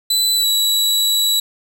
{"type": "tone with pitch glide", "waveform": "sawtooth", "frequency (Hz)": [3996, 3914], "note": ["B7", "B7"], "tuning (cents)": [20, -16], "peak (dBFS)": -11, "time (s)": [0.1, 1.4], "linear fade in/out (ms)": 5, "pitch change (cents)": -36, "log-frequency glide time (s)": [0.35, 0.47], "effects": []}